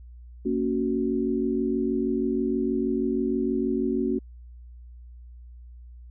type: chord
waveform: sine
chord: F# major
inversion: first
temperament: just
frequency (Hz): 231.2 / 277.5 / 370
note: A#3 / C#4 / F#4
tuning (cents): -14 / +2 / 0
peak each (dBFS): -27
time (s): 0.45-4.19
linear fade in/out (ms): 10
effects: added 60 Hz sine -42 dBFS peak until 6.1 s